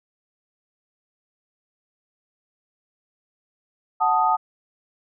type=chord; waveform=sine; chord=D# diminished; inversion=first; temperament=equal; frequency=740 / 880 / 1244.5 Hz; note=F#5 / A5 / D#6; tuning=0 / 0 / 0 cents; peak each=-22 / -20 / -21 dBFS; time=4-4.37 s; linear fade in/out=20 ms; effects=none